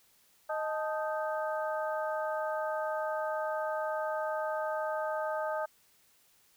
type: harmonic tone with a mistuned harmonic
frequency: 311.1 Hz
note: D#4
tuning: in tune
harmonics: 2 / 3 / 4 / 5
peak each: -33 / -37 / -39 / -41 dBFS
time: 0.49-5.66 s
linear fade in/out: 10 ms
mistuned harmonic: 3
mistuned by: -110 cents
effects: white hiss -66 dBFS RMS until 6.56 s